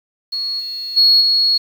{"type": "tone with level steps", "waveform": "sine", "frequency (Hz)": 4330, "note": "C#8", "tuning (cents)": -41, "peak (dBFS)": [-19, -23, -7, -11], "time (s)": [0.32, 1.58], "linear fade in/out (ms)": 10, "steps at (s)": [0.59, 0.96, 1.2], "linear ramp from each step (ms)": 20, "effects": ["tanh soft clip ceiling -3 dBFS", "7-bit"]}